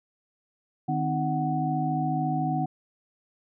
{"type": "tone cluster", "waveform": "sine", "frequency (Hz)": [153.8, 257.5, 311.5, 744], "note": ["D#3", "C4", "D#4", "F#5"], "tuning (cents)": [-20, -28, 2, 9], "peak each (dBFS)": [-28, -31, -33, -28], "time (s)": [0.88, 2.66], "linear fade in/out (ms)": 10, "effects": []}